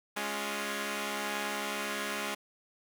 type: chord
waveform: 5% pulse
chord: Db major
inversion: second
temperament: equal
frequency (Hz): 207.7 / 277.2 / 349.2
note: Ab3 / Db4 / F4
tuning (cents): 0 / 0 / 0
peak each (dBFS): -24 / -27 / -29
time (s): 0.16-2.35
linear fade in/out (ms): 10
effects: none